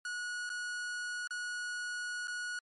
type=tone with dropouts; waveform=45% pulse; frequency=1459 Hz; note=F#6; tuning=25 cents flat; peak=-36 dBFS; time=0.05-2.59 s; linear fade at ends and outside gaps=2 ms; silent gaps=0.493-0.5 / 1.274-1.307 / 2.273-2.28 s; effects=MP3 48 kbps